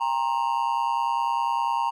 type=tone with amplitude modulation; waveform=triangle; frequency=932.3 Hz; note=A#5; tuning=in tune; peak=-16 dBFS; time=0-1.91 s; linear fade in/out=20 ms; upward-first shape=sine; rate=130 Hz; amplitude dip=95%; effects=none